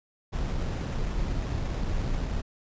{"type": "noise with sample-and-hold", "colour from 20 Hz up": "brown", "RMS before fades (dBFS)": -29, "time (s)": [0.32, 2.42], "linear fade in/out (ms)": 20, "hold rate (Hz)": 4410, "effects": ["resampled to 16000 Hz"]}